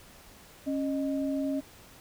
sine tone pair together, 274.8 / 617 Hz, C#4 / D#5, -15 / -15 cents, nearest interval octave + major second, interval 1400 cents, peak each -28 / -35 dBFS, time 0.66-1.61 s, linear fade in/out 20 ms, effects pink hiss -53 dBFS RMS until 2 s

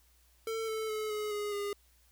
square tone with pitch steps, 447.9 / 439.4 / 431.1 / 423 / 415 / 407.2 Hz, A4 / A4 / A4 / G#4 / G#4 / G#4, +31 / -2 / -35 / +32 / -1 / -34 cents, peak -34 dBFS, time 0.47-1.73 s, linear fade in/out 2 ms, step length 210 ms, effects added 60 Hz sine -65 dBFS peak until 2.11 s + white hiss -68 dBFS RMS until 2.11 s

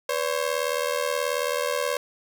sawtooth ring-modulated tone, 535 Hz, C5, 38 cents sharp, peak -17 dBFS, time 0.09-1.97 s, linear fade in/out 2 ms, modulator 39.3 Hz, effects none

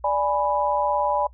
sine chord, G# diminished, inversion second, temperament equal, 587.3 / 830.6 / 987.8 Hz, D5 / G#5 / B5, 0 / 0 / 0 cents, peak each -24 dBFS, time 0.04-1.27 s, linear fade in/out 5 ms, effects noise-tail reverb RT60 0.1 s tail -21 dB re dry + added 60 Hz sine -45 dBFS peak until 1.33 s

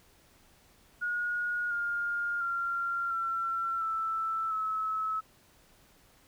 sine tone with pitch steps, 1442 / 1411.5 / 1381.7 / 1352.4 / 1323.8 / 1295.9 Hz, F#6 / F6 / F6 / E6 / E6 / E6, -45 / +18 / -19 / +44 / +7 / -30 cents, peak -29 dBFS, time 1.01-5.21 s, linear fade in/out 20 ms, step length 700 ms, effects pink hiss -62 dBFS RMS until 6.27 s

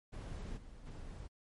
brown noise with level steps, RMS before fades -43 / -53 / -47 dBFS, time 0.12-1.28 s, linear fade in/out 20 ms, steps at 0.56 / 0.85 s, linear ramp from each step 20 ms, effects MP3 48 kbps

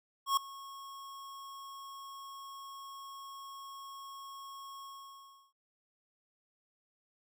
square tone with ADSR envelope, 1095 Hz, C#6, 22 cents flat, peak -25 dBFS, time 0.26-5.53 s, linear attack 110 ms, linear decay 4 ms, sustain -21 dB, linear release 700 ms, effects none

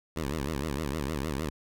10% pulse tone with vibrato, 73.42 Hz, D2, in tune, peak -22 dBFS, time 0.16-1.5 s, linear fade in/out 5 ms, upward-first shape triangle, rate 6.5 Hz, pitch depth 240 cents each way, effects none

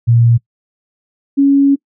sine tone pair in turn, 117.5 / 278.3 Hz, A#2 / C#4, +14 / +7 cents, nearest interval octave + minor third, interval 1493 cents, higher second, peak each -6 dBFS, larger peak neither, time 0.07-0.38 / 1.37-1.76 s, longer second, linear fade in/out 20 ms, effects noise-tail reverb RT60 0.1 s tail -23 dB re dry

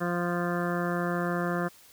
harmonic tone, 174.61 Hz, F3, in tune, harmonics 1 / 2 / 3 / 4 / 6 / 7 / 8 / 9 / 10, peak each -30 / -33 / -35 / -36 / -38 / -38 / -39 / -40 / -40 dBFS, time 0-1.69 s, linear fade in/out 20 ms, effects white hiss -55 dBFS RMS until 1.92 s

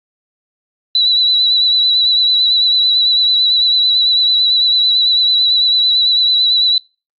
sine tone with vibrato, 3951 Hz, B7, in tune, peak -9 dBFS, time 0.95-6.78 s, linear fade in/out 2 ms, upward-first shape triangle, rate 9 Hz, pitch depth 42 cents each way, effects noise-tail reverb RT60 0.3 s tail -24 dB re dry + Opus 32 kbps

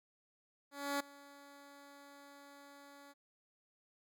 10% pulse tone with ADSR envelope, 282.8 Hz, C#4, 35 cents sharp, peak -25 dBFS, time 0.71-3.14 s, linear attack 290 ms, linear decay 8 ms, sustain -22 dB, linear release 31 ms, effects none

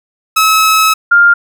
sawtooth / sine tone pair in turn, 1291 / 1402.2 Hz, E6 / F6, -37 / +7 cents, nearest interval minor second, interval 144 cents, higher second, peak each -3 dBFS, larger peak neither, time 0.36-0.94 / 1.11-1.34 s, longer first, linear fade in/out 10 ms, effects none

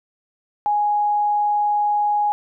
sine tone, 830.6 Hz, G#5, in tune, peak -16 dBFS, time 0.66-2.32 s, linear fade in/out 0 ms, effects none

